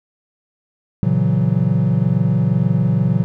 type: chord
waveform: triangle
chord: F# dominant seventh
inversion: first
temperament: equal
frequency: 116.54 / 138.59 / 164.81 / 185 Hz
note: A#2 / C#3 / E3 / F#3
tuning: 0 / 0 / 0 / 0 cents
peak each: -17 dBFS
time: 1.03-3.24 s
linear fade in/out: 0 ms
effects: none